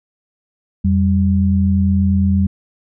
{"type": "tone pair together", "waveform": "sine", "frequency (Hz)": [86.37, 194.9], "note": ["F2", "G3"], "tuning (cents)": [-19, -10], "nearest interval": "octave + major second", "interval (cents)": 1409, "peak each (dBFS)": -14, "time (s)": [0.84, 2.47], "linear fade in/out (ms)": 10, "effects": []}